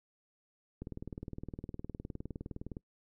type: click train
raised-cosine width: 3 ms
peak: -28 dBFS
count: 39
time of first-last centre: 0.82-2.769 s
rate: 19.5 Hz
effects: noise-tail reverb RT60 0.1 s tail -24 dB re dry

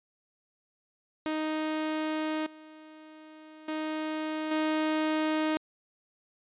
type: tone with level steps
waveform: sawtooth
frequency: 311.1 Hz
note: D#4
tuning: in tune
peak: -25 / -44 / -27 / -22 dBFS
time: 1.26-5.57 s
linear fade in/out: 0 ms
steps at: 2.46 / 3.68 / 4.51 s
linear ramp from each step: 5 ms
effects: resampled to 8000 Hz

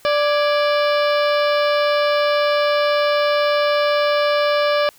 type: harmonic tone with a mistuned harmonic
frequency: 587.3 Hz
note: D5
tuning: in tune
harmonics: 1 / 2 / 3 / 4 / 5 / 6 / 7 / 8 / 9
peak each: -16 / -22 / -26 / -28 / -30 / -32 / -33 / -34 / -35 dBFS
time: 0.05-4.89 s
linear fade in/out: 0 ms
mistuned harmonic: 3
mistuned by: -95 cents
effects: white hiss -50 dBFS RMS until 4.98 s

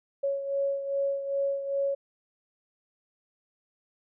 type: beating tone pair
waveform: sine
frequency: 554.4 / 556.9 Hz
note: C#5 / C#5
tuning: 0 / +8 cents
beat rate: 2.5 Hz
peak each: -27 / -34 dBFS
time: 0.23-1.95 s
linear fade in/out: 10 ms
effects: none

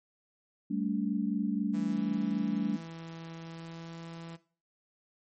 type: chord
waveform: sine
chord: G suspended second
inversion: none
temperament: equal with one note detuned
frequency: 196 / 220 / 286.5 Hz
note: G3 / A3 / D4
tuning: 0 / 0 / -43 cents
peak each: -33 dBFS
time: 0.7-2.77 s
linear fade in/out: 10 ms
type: tone with pitch glide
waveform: sawtooth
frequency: 164.81 to 166.34 Hz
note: E3 to E3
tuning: 0 to +16 cents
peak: -38 dBFS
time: 1.73-4.37 s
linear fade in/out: 20 ms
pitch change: +16 cents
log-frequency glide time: 3.46-4.02 s
effects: noise-tail reverb RT60 0.4 s tail -17 dB re dry + MP3 32 kbps

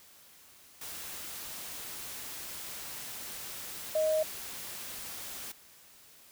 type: tone in noise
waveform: sine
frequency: 625 Hz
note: D#5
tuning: 8 cents sharp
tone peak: -25 dBFS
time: 3.95-4.23 s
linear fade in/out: 5 ms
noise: white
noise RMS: -42 dBFS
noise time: 0.81-5.52 s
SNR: +14 dB
effects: white hiss -57 dBFS RMS until 6.31 s

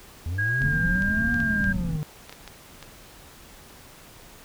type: linear two-way sweep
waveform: triangle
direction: up then down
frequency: 79.8 to 240 to 147.6 Hz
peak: -24 dBFS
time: 0.26-2.03 s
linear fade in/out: 0 ms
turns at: 1.33 s
type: tone with pitch glide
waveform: sine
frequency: 1639 to 1601.6 Hz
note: G#6 to G6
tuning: -23 to +37 cents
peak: -23 dBFS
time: 0.38-1.73 s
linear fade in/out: 10 ms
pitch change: -40 cents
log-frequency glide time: 0.63-0.76 s
type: low-pass noise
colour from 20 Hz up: pink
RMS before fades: -29 dBFS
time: 0.59-1.99 s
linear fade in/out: 50 ms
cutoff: 270 Hz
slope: 48 dB/octave
type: clicks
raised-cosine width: 0.2 ms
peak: -22 dBFS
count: 9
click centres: 0.619 / 1.022 / 1.343 / 1.403 / 1.642 / 2.295 / 2.326 / 2.477 / 2.827 s
effects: pink hiss -48 dBFS RMS until 4.44 s

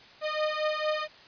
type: beating tone pair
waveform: sawtooth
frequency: 611 / 615.4 Hz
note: D#5 / D#5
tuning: -32 / -19 cents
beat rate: 4.4 Hz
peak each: -26 dBFS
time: 0.21-1.08 s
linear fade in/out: 50 ms
effects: white hiss -52 dBFS RMS until 1.27 s + resampled to 11025 Hz

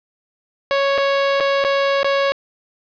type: tone with dropouts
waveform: sawtooth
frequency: 554.4 Hz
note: C#5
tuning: in tune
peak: -11 dBFS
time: 0.71-2.32 s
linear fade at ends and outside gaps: 0 ms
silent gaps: 0.978-0.983 / 1.401-1.407 / 1.64-1.648 / 2.031-2.045 s
effects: resampled to 11025 Hz + 7-bit

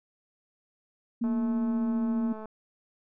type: tone with pitch glide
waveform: sine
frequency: 233.1 to 231.1 Hz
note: A#3 to A#3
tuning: 0 to -15 cents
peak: -25 dBFS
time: 1.21-2.33 s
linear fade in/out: 10 ms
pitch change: -15 cents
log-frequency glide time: 1.46-2.07 s
type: click train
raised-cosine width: 1 ms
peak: -29 dBFS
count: 265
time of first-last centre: 1.24-2.457 s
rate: 217 Hz
effects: none

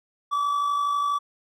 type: tone with amplitude modulation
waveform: triangle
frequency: 1151 Hz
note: D6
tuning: 35 cents flat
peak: -18 dBFS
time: 0.31-1.19 s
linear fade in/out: 20 ms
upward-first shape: sine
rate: 52.2 Hz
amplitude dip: 40%
effects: none

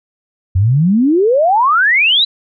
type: exponential sweep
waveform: sine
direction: up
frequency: 87.31 to 4052 Hz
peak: -8 dBFS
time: 0.55-2.25 s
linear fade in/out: 10 ms
effects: none

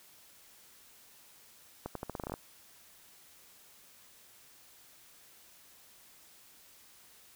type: accelerating click train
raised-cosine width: 1 ms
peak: -23 dBFS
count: 11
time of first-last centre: 1.86-2.34 s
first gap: 93 ms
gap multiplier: 0.84
effects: white hiss -59 dBFS RMS until 7.35 s

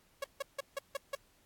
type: tone bursts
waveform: sawtooth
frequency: 554.4 Hz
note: C#5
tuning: in tune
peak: -30 dBFS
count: 6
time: 0.22-1.152 s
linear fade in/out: 5 ms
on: 22 ms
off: 160 ms
effects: pink hiss -68 dBFS RMS until 1.45 s + AAC 64 kbps

